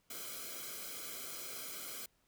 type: noise with comb filter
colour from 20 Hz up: white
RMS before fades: -45 dBFS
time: 0.1-2.06 s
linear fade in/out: 5 ms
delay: 1.1 ms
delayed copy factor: -1
effects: pink hiss -75 dBFS RMS until 2.27 s

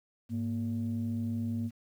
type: tone pair together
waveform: sine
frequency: 103.83 / 233.1 Hz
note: G#2 / A#3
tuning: 0 / 0 cents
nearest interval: octave + major second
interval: 1400 cents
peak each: -33 / -31 dBFS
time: 0.29-1.71 s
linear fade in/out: 50 ms
effects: tanh soft clip ceiling -25 dBFS + 10-bit

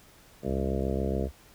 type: harmonic tone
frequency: 67 Hz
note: C2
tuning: 42 cents sharp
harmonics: 2 / 3 / 4 / 5 / 6 / 7 / 8 / 9 / 10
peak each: -36 / -33 / -38 / -37 / -35 / -36 / -41 / -38 / -41 dBFS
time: 0.42-1.29 s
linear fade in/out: 50 ms
type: tone with vibrato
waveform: sine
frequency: 69.3 Hz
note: C#2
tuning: in tune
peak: -31 dBFS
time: 0.45-1.32 s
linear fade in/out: 50 ms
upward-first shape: sine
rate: 20 Hz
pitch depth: 66 cents each way
effects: pink hiss -56 dBFS RMS until 1.54 s

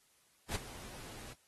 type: noise with ADSR envelope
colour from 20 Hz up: pink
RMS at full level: -36 dBFS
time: 0.48-1.34 s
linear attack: 71 ms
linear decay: 23 ms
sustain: -14 dB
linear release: 17 ms
effects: white hiss -70 dBFS RMS until 1.47 s + AAC 32 kbps

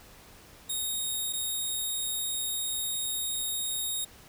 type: tone pair in turn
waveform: 10% pulse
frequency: 3729 / 3729 Hz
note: A#7 / A#7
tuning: 0 / 0 cents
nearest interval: unison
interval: 0 cents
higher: neither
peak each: -22 dBFS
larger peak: neither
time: 0.69-1.33 / 1.33-4.05 s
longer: second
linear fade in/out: 10 ms
effects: pink hiss -53 dBFS RMS until 4.28 s

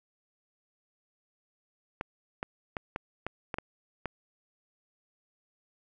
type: clicks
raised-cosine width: 0.5 ms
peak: -18 dBFS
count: 8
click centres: 2.011 / 2.429 / 2.768 / 2.961 / 3.266 / 3.542 / 3.585 / 4.057 s
effects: none

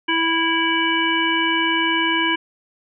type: harmonic tone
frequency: 328.6 Hz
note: E4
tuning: 5 cents flat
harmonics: 1 / 3 / 5 / 7 / 9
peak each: -23 / -23 / -23 / -23 / -23 dBFS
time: 0.08-2.36 s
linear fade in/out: 10 ms
effects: none

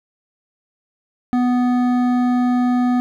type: tone with hard clipping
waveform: sine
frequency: 247.4 Hz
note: B3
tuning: 3 cents sharp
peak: -16 dBFS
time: 1.33-3 s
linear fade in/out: 0 ms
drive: 11 dB
effects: none

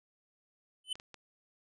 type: tone with exponential growth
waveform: square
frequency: 3030 Hz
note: F#7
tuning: 40 cents sharp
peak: -30 dBFS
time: 0.84-0.93 s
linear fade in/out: 5 ms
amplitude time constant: 18 ms
type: clicks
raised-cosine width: 0.2 ms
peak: -31 dBFS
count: 3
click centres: 0.955 / 0.999 / 1.143 s
effects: resampled to 22050 Hz

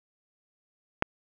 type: click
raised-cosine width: 0.5 ms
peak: -7 dBFS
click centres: 1.024 s
effects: none

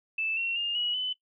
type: tone with pitch steps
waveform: sine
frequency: 2636 / 2726 / 2819 / 2915 / 3014 Hz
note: E7 / F7 / F7 / F#7 / F#7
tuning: -1 / -43 / +16 / -26 / +31 cents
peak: -27 dBFS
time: 0.18-1.13 s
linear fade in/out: 5 ms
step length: 190 ms
effects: noise-tail reverb RT60 0.1 s tail -19 dB re dry

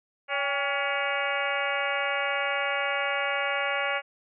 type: harmonic tone with a mistuned harmonic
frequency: 281.9 Hz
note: C#4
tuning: 29 cents sharp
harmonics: 2 / 3 / 4 / 5 / 6 / 7 / 8 / 9 / 10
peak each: -32 / -34 / -35 / -33 / -35 / -35 / -32 / -39 / -36 dBFS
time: 0.28-4.02 s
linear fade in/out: 50 ms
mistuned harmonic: 3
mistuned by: -79 cents
effects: none

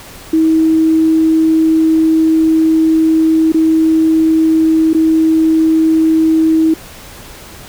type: tone with dropouts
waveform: sine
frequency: 320 Hz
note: D#4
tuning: 49 cents sharp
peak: -7 dBFS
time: 0.33-6.74 s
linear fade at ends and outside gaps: 5 ms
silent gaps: 3.521-3.543 / 4.933-4.946 s
effects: pink hiss -34 dBFS RMS until 7.68 s

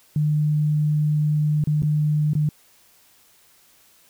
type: tone with dropouts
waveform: sine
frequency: 150.8 Hz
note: D3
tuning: 46 cents sharp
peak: -17 dBFS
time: 0.16-2.49 s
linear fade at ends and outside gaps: 2 ms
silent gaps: 1.64-1.672 / 1.822-1.832 / 2.334-2.352 s
effects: white hiss -56 dBFS RMS until 4.09 s

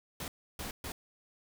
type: noise bursts at uneven times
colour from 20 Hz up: pink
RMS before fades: -40 dBFS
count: 3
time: 0.2-0.28 / 0.59-0.71 / 0.84-0.92 s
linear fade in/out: 2 ms
effects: none

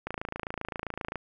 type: click train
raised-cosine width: 0.5 ms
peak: -18 dBFS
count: 31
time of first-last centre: 0.07-1.157 s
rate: 27.6 Hz
effects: none

